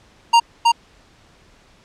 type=tone with echo; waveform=square; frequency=932.3 Hz; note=A#5; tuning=in tune; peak=-9 dBFS; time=0.33-0.4 s; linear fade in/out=10 ms; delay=320 ms; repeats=1; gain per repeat=-2 dB; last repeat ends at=0.72 s; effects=pink hiss -52 dBFS RMS until 1.84 s + low-pass 6000 Hz 12 dB/octave

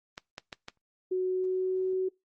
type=clicks; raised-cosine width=0.2 ms; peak=-21 dBFS; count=4; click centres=0.179 / 0.381 / 0.528 / 0.684 s
type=tone with pitch glide; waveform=sine; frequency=370 to 374.5 Hz; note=F#4 to F#4; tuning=0 to +21 cents; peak=-26 dBFS; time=1.11-2.09 s; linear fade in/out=10 ms; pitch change=+21 cents; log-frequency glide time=1.26-1.89 s
effects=noise-tail reverb RT60 0.2 s tail -24 dB re dry + Opus 24 kbps

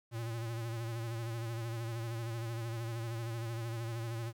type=tone with vibrato; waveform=square; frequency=115.4 Hz; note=A#2; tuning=17 cents flat; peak=-37 dBFS; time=0.11-4.33 s; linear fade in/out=50 ms; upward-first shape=sine; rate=13 Hz; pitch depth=52 cents each way; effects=11-bit

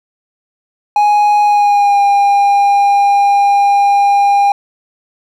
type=tone with pitch glide; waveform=triangle; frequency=830.6 to 805.1 Hz; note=G#5 to G5; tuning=0 to +46 cents; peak=-5 dBFS; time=0.96-4.52 s; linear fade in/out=2 ms; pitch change=-54 cents; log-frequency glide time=1.43-2.01 s; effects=none

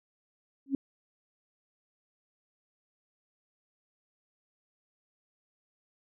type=tone with exponential growth; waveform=sine; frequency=273.3 Hz; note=C#4; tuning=24 cents flat; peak=-21 dBFS; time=0.66-0.75 s; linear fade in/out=2 ms; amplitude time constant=18 ms; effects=none

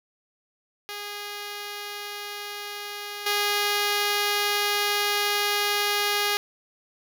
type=tone with level steps; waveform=5% pulse; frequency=411.2 Hz; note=G#4; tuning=17 cents flat; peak=-22 / -11 dBFS; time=0.89-6.37 s; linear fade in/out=0 ms; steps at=3.26 s; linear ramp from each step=5 ms; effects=none

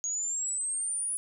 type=exponential sweep; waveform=sine; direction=up; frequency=6645 to 9940 Hz; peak=-29 dBFS; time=0.04-1.17 s; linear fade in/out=0 ms; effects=none

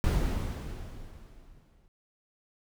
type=noise with exponential decay; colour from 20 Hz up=brown; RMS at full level=-23 dBFS; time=0.04-1.88 s; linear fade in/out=0 ms; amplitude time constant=400 ms; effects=none

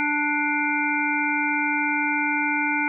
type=harmonic tone with a mistuned harmonic; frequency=294.4 Hz; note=D4; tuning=4 cents sharp; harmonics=1 / 3 / 5 / 7 / 8; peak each=-27 / -27 / -27 / -27 / -27 dBFS; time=0-2.88 s; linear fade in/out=0 ms; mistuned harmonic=7; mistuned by=+39 cents; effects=none

